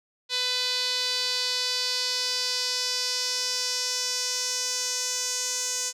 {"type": "tone with band-pass filter sweep", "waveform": "sawtooth", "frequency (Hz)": 499.9, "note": "B4", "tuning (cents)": 21, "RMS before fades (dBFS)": -28, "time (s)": [0.29, 5.93], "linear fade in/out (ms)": 50, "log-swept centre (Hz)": [4100, 6500], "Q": 3.5, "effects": []}